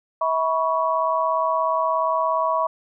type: tone cluster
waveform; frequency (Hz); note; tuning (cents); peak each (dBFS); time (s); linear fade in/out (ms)
sine; 647 / 979 / 1116; E5 / B5 / C#6; -32 / -15 / +11; -23; 0.21-2.67; 5
effects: none